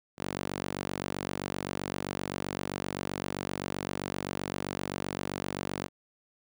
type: tone with high-pass filter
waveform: sawtooth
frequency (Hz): 47.7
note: G1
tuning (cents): -47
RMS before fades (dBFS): -36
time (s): 0.17-5.89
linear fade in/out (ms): 50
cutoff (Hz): 200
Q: 0.76
effects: none